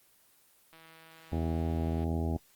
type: click train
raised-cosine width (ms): 0.3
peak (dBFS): -38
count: 213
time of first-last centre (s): 0.73-2.039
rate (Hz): 162
type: harmonic tone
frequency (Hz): 81.6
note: E2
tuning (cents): -17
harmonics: 1 / 2 / 3 / 4 / 5 / 6 / 7 / 8 / 9 / 10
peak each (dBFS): -31 / -36 / -36 / -39 / -42 / -48 / -49 / -45 / -48 / -46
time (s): 1.32-2.37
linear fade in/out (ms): 5
effects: white hiss -64 dBFS RMS until 2.55 s + Opus 24 kbps